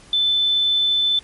sine tone, 3520 Hz, A7, in tune, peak -15 dBFS, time 0.13-1.19 s, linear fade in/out 2 ms, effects pink hiss -47 dBFS RMS until 1.23 s + MP3 48 kbps

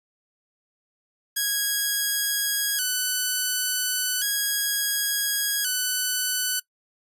5% pulse tone with vibrato, 1572 Hz, G6, 4 cents sharp, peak -12 dBFS, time 1.36-6.6 s, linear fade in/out 10 ms, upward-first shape square, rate 0.35 Hz, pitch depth 85 cents each way, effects noise-tail reverb RT60 0.1 s tail -21 dB re dry + resampled to 32000 Hz

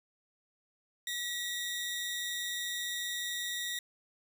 sawtooth tone pair together, 1931 / 3677 Hz, B6 / A#7, -39 / -24 cents, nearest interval major seventh, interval 1115 cents, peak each -34 / -34 dBFS, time 1.07-3.79 s, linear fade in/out 2 ms, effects none

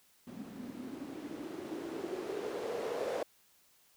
violet noise with low-pass filter sweep, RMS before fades -40 dBFS, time 0.27-3.23 s, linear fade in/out 5 ms, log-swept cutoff 220 to 520 Hz, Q 5.2, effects white hiss -67 dBFS RMS until 3.96 s

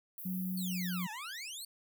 pink high-pass noise, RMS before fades -45 dBFS, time 0.18-1.05 s, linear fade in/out 2 ms, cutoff 12000 Hz, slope 48 dB/octave
sine tone with pitch glide, 185 to 179.84 Hz, F#3 to F#3, 0 to -49 cents, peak -34 dBFS, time 0.25-1.07 s, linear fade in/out 10 ms, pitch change -49 cents, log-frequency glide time 0.56-0.87 s
20% pulse exponential two-way sweep, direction down then up, 4556 to 830.6 to 4556 Hz, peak -36 dBFS, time 0.57-1.65 s, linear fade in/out 5 ms, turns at 1.11 s
effects none

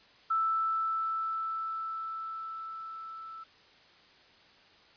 sine tone with level ramp, 1321 Hz, E6, 3 cents sharp, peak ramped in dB -25 to -42 dBFS, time 0.3-3.44 s, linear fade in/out 10 ms, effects white hiss -59 dBFS RMS until 4.96 s + resampled to 11025 Hz

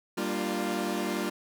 sawtooth chord, G minor seventh, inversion none, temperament equal with one note detuned, 196 / 233.1 / 299.1 / 349.2 Hz, G3 / Bb3 / D4 / F4, 0 / 0 / +32 / 0 cents, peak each -30 / -31 / -32 / -29 dBFS, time 0.17-1.3 s, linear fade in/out 10 ms, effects none

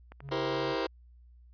click train, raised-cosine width 0.5 ms, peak -32 dBFS, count 6, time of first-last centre 0.12-0.544 s, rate 11.8 Hz
triangle tone, 138.59 Hz, C#3, in tune, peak -38 dBFS, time 0.21-0.76 s, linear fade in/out 50 ms
sawtooth chord, C dominant seventh, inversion first, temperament just, 327 / 392.4 / 470.9 / 523.3 Hz, E4 / G4 / Bb4 / C5, -14 / +2 / +18 / 0 cents, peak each -31 dBFS, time 0.31-0.87 s, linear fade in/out 10 ms
effects added 60 Hz sine -53 dBFS peak until 1.53 s + resampled to 11025 Hz

